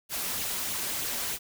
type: noise with flanger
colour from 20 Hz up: white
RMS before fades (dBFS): -32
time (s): 0.09-1.39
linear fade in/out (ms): 50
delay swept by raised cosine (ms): 0.28 to 5.18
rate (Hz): 3.2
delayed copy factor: +0.5
effects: none